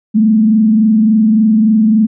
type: tone with frequency modulation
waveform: sine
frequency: 217.7 Hz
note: A3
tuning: 18 cents flat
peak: -6 dBFS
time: 0.14-2.07 s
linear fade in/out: 20 ms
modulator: 23.5 Hz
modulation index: 0.51
effects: none